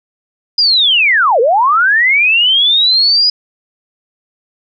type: linear two-way sweep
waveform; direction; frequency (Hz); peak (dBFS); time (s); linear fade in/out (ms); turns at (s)
sine; down then up; 4986 to 433.1 to 4986; -7; 0.58-3.3; 5; 1.4
effects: none